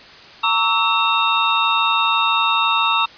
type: tone cluster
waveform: sine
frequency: 915 / 1136 / 1308 / 2707 / 3703 Hz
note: A#5 / C#6 / E6 / E7 / A#7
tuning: -32 / +42 / -14 / +45 / -12 cents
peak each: -21 dBFS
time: 0.43-3.06 s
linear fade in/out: 10 ms
effects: white hiss -41 dBFS RMS until 3.17 s + resampled to 11025 Hz